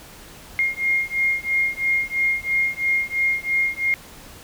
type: beating tone pair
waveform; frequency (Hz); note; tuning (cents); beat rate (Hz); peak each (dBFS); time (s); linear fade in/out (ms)
sine; 2131 / 2134; C7 / C7; +31 / +34; 3; -22; 0.59-3.94; 0
effects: pink hiss -43 dBFS RMS until 4.43 s